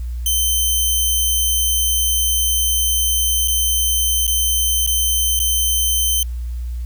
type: tone with dropouts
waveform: 5% pulse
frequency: 3090 Hz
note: G7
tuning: 26 cents flat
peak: -7 dBFS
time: 0.26-6.23 s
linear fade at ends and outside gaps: 2 ms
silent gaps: 3.476-3.481 / 4.268-4.277 / 4.864-4.874 / 5.392-5.4 s
effects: added 60 Hz sine -22 dBFS peak until 6.85 s + white hiss -51 dBFS RMS until 6.85 s